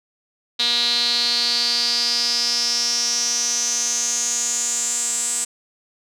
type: tone with band-pass filter sweep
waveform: sawtooth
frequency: 239.1 Hz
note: A#3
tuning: 44 cents sharp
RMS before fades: -21 dBFS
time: 0.59-5.45 s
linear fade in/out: 10 ms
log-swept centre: 3900 to 7900 Hz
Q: 8.4
effects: none